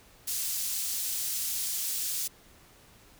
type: high-pass noise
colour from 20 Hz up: pink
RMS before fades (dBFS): -32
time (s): 0.27-2.28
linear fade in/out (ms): 10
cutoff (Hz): 6100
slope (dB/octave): 12
effects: pink hiss -57 dBFS RMS until 3.19 s